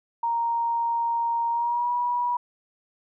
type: tone with pitch glide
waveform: sine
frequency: 932.3 to 969.6 Hz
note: A#5 to B5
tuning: 0 to -32 cents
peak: -22 dBFS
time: 0.23-2.37 s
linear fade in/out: 5 ms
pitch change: +68 cents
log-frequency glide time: 1.5-1.91 s
effects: none